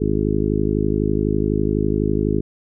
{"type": "harmonic tone", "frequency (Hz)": 52, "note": "G#1", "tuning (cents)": 3, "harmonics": [1, 2, 3, 4, 5, 6, 7, 8], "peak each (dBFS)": [-25, -25, -25, -25, -25, -25, -25, -25], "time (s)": [0, 2.41], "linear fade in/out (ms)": 10, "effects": []}